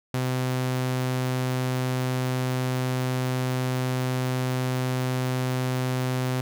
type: tone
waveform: sawtooth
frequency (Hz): 128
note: C3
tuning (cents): -38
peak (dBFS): -20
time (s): 0.14-6.41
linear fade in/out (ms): 2
effects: none